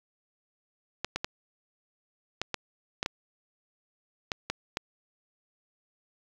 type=clicks; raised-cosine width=0.2 ms; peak=-12 dBFS; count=10; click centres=1.046 / 1.16 / 1.245 / 2.416 / 2.543 / 3.029 / 3.061 / 4.318 / 4.5 / 4.771 s; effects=low-pass 7000 Hz 12 dB/octave + 7-bit